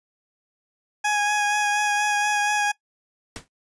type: tone with vibrato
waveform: 20% pulse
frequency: 830.6 Hz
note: G#5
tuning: in tune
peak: -15 dBFS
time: 1.04-2.72 s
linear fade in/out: 10 ms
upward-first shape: sine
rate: 4.2 Hz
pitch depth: 17 cents each way
type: noise with exponential decay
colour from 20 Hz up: pink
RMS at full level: -31 dBFS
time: 3.36-3.48 s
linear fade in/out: 0 ms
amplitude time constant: 24 ms
effects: noise-tail reverb RT60 0.1 s tail -20 dB re dry + resampled to 22050 Hz